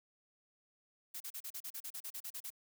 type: noise bursts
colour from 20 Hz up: blue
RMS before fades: -44 dBFS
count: 14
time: 1.14-2.504 s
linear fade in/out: 10 ms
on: 64 ms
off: 36 ms
effects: none